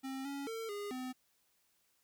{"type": "tone with pitch steps", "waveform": "square", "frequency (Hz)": [266.5, 279.7, 451.1, 409.2, 255.4], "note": ["C4", "C#4", "A4", "G#4", "C4"], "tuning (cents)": [32, 16, 43, -26, -42], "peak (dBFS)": -40, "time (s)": [0.03, 1.13], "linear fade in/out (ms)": 20, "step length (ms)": 220, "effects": ["white hiss -75 dBFS RMS until 2.03 s"]}